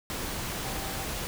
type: tone in noise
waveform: sine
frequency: 780 Hz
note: G5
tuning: 9 cents flat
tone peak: -42 dBFS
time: 0.64-1.05 s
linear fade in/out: 0 ms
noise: pink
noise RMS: -34 dBFS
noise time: 0.1-1.27 s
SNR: -11 dB
effects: none